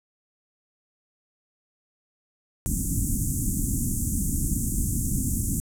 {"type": "band-stop noise", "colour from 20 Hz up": "pink", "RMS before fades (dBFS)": -25, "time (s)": [2.66, 5.6], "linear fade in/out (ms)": 0, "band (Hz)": [290, 7000], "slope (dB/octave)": 48, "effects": ["low-pass 12000 Hz 12 dB/octave"]}